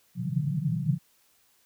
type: band-pass noise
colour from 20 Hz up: pink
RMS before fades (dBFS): -28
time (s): 0.15-0.99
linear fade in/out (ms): 50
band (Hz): 120 to 180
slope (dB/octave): 96
effects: white hiss -65 dBFS RMS until 1.65 s